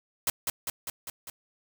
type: noise with echo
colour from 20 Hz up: white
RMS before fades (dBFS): -26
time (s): 0.27-0.3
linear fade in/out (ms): 2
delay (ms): 200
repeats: 5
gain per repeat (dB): -3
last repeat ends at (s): 1.3
effects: none